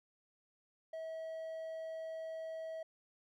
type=tone; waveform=triangle; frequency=645 Hz; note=E5; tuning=38 cents flat; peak=-39 dBFS; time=0.93-2.83 s; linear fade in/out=5 ms; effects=none